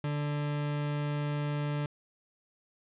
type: tone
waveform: 40% pulse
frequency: 146.83 Hz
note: D3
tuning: in tune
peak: -29 dBFS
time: 0.04-1.86 s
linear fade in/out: 2 ms
effects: resampled to 8000 Hz + 11-bit